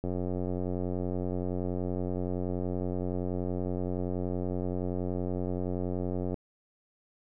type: click train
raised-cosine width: 2 ms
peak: -20 dBFS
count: 572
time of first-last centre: 0.04-6.342 s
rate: 90.6 Hz
effects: none